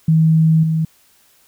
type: tone with level steps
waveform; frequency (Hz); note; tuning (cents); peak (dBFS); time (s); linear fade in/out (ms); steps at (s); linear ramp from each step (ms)
sine; 160; D#3; +49; -9 / -14; 0.08-0.85; 5; 0.63; 5
effects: white hiss -54 dBFS RMS until 1.47 s